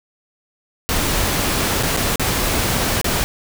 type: noise with dropouts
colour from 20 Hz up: pink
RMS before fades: -19 dBFS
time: 0.89-3.24 s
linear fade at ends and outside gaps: 0 ms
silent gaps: 1.827-1.833 / 1.965-1.972 / 2.158-2.196 / 3.014-3.044 s
effects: none